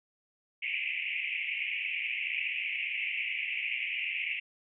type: band-pass noise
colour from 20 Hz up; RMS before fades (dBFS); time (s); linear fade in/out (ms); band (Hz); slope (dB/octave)
pink; -34; 0.62-4.4; 10; 2100 to 2800; 96
effects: none